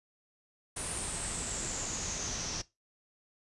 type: noise with low-pass filter sweep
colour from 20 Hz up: pink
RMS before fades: -37 dBFS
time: 0.76-2.62 s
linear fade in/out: 10 ms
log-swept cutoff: 9500 to 5700 Hz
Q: 7.6
effects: noise-tail reverb RT60 0.2 s tail -18 dB re dry + resampled to 24000 Hz